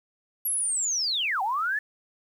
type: linear two-way sweep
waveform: sine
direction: down then up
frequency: 11560 to 740 to 1779 Hz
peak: -24 dBFS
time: 0.45-1.79 s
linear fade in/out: 5 ms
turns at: 1.42 s
effects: 9-bit